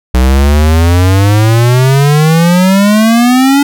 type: exponential sweep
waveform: square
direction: up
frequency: 61.74 to 286.5 Hz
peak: -5 dBFS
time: 0.14-3.63 s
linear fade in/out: 5 ms
effects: none